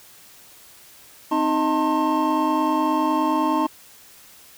triangle tone cluster, 261 / 310.8 / 629 / 896 / 1068 Hz, C4 / D#4 / D#5 / A5 / C6, -4 / -2 / +19 / +31 / +35 cents, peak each -25 / -20 / -27 / -22 / -23 dBFS, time 1.31-3.67 s, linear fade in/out 10 ms, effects white hiss -48 dBFS RMS until 4.57 s

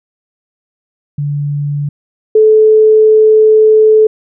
sine tone pair in turn, 144.8 / 433.9 Hz, D3 / A4, -24 / -24 cents, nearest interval octave + perfect fifth, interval 1900 cents, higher second, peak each -13 / -3 dBFS, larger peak second, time 1.18-1.89 / 2.35-4.07 s, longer second, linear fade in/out 5 ms, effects none

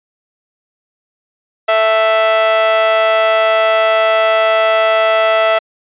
sawtooth tone with amplitude modulation, 660 Hz, E5, 2 cents sharp, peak -3 dBFS, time 1.68-5.59 s, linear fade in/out 10 ms, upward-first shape sine, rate 218 Hz, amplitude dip 55%, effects resampled to 8000 Hz

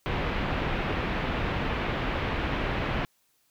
pink low-pass noise, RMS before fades -29 dBFS, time 0.06-3.05 s, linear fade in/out 0 ms, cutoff 3000 Hz, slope 24 dB/octave, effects white hiss -69 dBFS RMS until 3.5 s

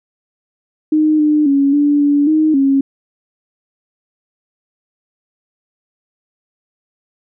sine tone with pitch steps, 308.2 / 301.5 / 278.4 / 290.5 / 288 / 311.2 / 273.3 Hz, D#4 / D4 / C#4 / D4 / D4 / D#4 / C#4, -16 / +46 / +8 / -19 / -34 / 0 / -24 cents, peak -9 dBFS, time 0.92-2.81 s, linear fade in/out 5 ms, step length 270 ms, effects none

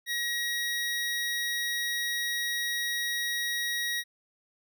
25% pulse tone, 1900 Hz, A#6, 33 cents sharp, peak -25 dBFS, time 0.06-4.04 s, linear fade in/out 50 ms, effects none

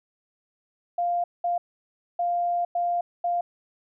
sine tone bursts at uneven times, 698.5 Hz, F5, in tune, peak -22 dBFS, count 5, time 0.98-1.24 / 1.44-1.58 / 2.19-2.65 / 2.75-3.01 / 3.24-3.41 s, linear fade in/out 5 ms, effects none

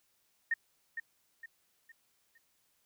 sine tone with echo, 1838 Hz, A#6, 25 cents flat, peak -27 dBFS, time 0.51-0.54 s, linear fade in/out 5 ms, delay 460 ms, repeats 4, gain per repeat -8 dB, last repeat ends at 2.38 s, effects white hiss -74 dBFS RMS until 2.85 s

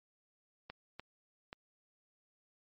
clicks, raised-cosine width 0.3 ms, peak -28 dBFS, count 3, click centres 0.7 / 0.996 / 1.529 s, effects MP3 32 kbps

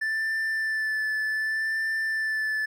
triangle tone with vibrato, 1760 Hz, A6, in tune, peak -23 dBFS, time 0.01-2.66 s, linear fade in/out 10 ms, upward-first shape sine, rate 0.66 Hz, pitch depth 18 cents each way, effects none

